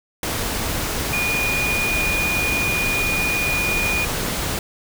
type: tone in noise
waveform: sine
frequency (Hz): 2446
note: D#7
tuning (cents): -30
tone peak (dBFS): -20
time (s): 1.13-4.05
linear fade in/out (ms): 2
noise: pink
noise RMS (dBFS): -24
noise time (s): 0.23-4.59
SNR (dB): +1
effects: none